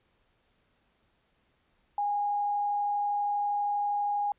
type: tone with frequency modulation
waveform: sine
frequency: 820 Hz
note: G#5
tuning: 22 cents flat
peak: -26 dBFS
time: 1.98-4.32 s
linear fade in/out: 2 ms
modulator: 32.5 Hz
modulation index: 0.25
effects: pink hiss -71 dBFS RMS until 4.38 s + resampled to 8000 Hz